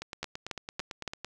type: two click trains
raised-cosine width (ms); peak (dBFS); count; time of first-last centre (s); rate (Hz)
0.2; -16 / -20; 4 / 12; 0.23-1.077 / 0.02-1.246; 3.54 / 8.97
effects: none